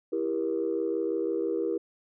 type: chord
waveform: sine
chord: E diminished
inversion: none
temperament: just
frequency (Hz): 329.6 / 395.6 / 474.7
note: E4 / G4 / Bb4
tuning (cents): 0 / +16 / +31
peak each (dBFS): -30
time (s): 0.12-1.78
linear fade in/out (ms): 10
effects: tanh soft clip ceiling -18 dBFS